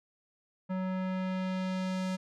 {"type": "tone with low-pass filter sweep", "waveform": "square", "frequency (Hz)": 186.5, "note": "F#3", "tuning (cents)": 14, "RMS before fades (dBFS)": -33, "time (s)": [0.69, 2.17], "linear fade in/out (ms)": 20, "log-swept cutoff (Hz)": [1400, 7800], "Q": 0.81, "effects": []}